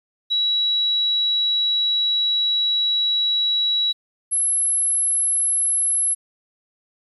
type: tone pair in turn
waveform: sine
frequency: 3900 / 11031 Hz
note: B7 / F9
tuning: -23 / -23 cents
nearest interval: octave + tritone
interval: 1800 cents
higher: second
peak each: -17 dBFS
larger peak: neither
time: 0.3-3.93 / 4.31-6.15 s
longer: first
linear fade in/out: 20 ms
effects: 9-bit